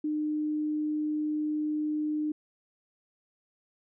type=tone; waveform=sine; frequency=303.4 Hz; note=D#4; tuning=44 cents flat; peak=-27 dBFS; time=0.04-2.32 s; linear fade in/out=5 ms; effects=none